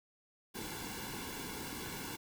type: noise with comb filter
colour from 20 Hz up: pink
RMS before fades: -43 dBFS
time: 0.54-2.17 s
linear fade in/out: 20 ms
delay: 1.6 ms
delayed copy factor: -0.75
effects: none